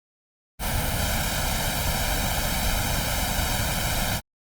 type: noise with comb filter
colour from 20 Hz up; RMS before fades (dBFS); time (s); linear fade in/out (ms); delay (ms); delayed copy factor
pink; -25; 0.59-4.21; 50; 1.3; +0.9
effects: Opus 32 kbps